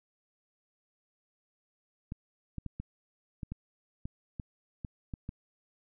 clicks, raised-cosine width 5 ms, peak -25 dBFS, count 11, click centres 2.121 / 2.583 / 2.663 / 2.8 / 3.432 / 3.52 / 4.055 / 4.398 / 4.848 / 5.138 / 5.291 s, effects none

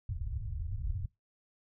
white low-pass noise, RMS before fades -36 dBFS, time 0.09-1.06 s, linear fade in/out 5 ms, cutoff 110 Hz, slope 48 dB/octave, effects noise-tail reverb RT60 0.2 s tail -23 dB re dry

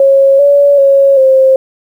sine tone with pitch steps, 546 / 569 / 551 / 529 Hz, C#5 / C#5 / C#5 / C5, -26 / +45 / -11 / +19 cents, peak -3 dBFS, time 0-1.56 s, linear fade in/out 2 ms, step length 390 ms, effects 7-bit

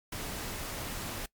pink noise, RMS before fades -38 dBFS, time 0.12-1.26 s, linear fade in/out 5 ms, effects noise-tail reverb RT60 0.1 s tail -21 dB re dry + MP3 96 kbps

